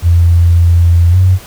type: tone with pitch glide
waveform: sine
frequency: 85.5 to 92.7 Hz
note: F2 to F#2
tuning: -36 to +4 cents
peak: -4 dBFS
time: 0.02-1.39 s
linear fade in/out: 50 ms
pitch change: +140 cents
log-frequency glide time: 1.1-1.17 s
effects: pink hiss -34 dBFS RMS until 1.46 s